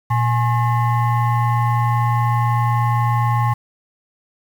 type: tone with frequency modulation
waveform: sine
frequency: 118.1 Hz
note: A#2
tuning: 23 cents sharp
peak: -14 dBFS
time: 0.1-3.54 s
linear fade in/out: 10 ms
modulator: 956 Hz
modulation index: 0.87
effects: 7-bit